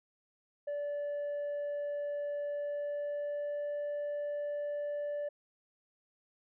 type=tone with pitch glide; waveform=sine; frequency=580 to 584 Hz; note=D5 to D5; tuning=-22 to -10 cents; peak=-31 dBFS; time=0.67-5.29 s; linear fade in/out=10 ms; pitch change=+12 cents; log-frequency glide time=2.44-3.76 s; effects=tanh soft clip ceiling -33 dBFS